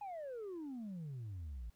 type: exponential sweep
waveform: sine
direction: down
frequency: 846 to 53.1 Hz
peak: -40 dBFS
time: 0.01-1.7 s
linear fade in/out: 5 ms
effects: tanh soft clip ceiling -41 dBFS + pink hiss -75 dBFS RMS until 1.75 s